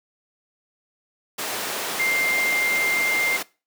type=tone in noise; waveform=sine; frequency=2100 Hz; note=C7; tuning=6 cents sharp; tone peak=-20 dBFS; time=1.99-3.37 s; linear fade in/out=10 ms; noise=pink; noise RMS=-26 dBFS; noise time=1.38-3.43 s; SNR=+3 dB; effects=noise-tail reverb RT60 0.3 s tail -21 dB re dry + high-pass 400 Hz 12 dB/octave